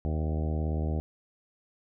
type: harmonic tone with a mistuned harmonic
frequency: 77.78 Hz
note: D#2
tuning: in tune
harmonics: 1 / 2 / 3 / 4 / 5 / 6 / 7 / 8 / 9 / 10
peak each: -28 / -34 / -38 / -40 / -42 / -44 / -45 / -46 / -47 / -48 dBFS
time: 0.05-1 s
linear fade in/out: 0 ms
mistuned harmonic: 9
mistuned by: -33 cents
effects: none